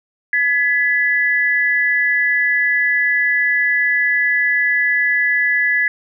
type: tone pair together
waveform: sine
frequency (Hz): 1698 / 1988.7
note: G#6 / B6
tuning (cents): +38 / +12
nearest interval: minor third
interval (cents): 274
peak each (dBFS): -16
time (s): 0.33-5.88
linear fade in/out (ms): 2
effects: none